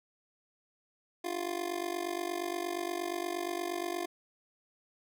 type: tone with amplitude modulation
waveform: 25% pulse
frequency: 349.5 Hz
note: F4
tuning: 1 cent sharp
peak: -26 dBFS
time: 1.24-4.06 s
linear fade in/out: 10 ms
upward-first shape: sine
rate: 48.5 Hz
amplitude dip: 85%
effects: none